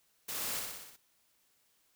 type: noise with echo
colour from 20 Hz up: white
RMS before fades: -39 dBFS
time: 0.28-0.6 s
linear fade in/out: 10 ms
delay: 61 ms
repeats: 6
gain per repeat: -3 dB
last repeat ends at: 0.966 s
effects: white hiss -72 dBFS RMS until 1.95 s